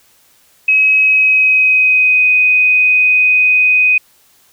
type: tone with pitch glide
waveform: sine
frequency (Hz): 2550 to 2500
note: D#7 to D#7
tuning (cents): +42 to +8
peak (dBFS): -7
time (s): 0.68-3.98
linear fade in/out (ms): 5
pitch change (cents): -34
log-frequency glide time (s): 1.03-2.3
effects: white hiss -51 dBFS RMS until 4.52 s